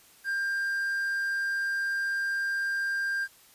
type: tone with quantisation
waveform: triangle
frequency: 1594 Hz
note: G6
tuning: 28 cents sharp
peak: -25 dBFS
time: 0.24-3.28 s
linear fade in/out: 50 ms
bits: 9
effects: white hiss -57 dBFS RMS until 3.54 s + resampled to 32000 Hz